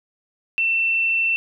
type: tone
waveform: sine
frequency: 2687 Hz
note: E7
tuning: 33 cents sharp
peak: -17 dBFS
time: 0.58-1.36 s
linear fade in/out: 0 ms
effects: none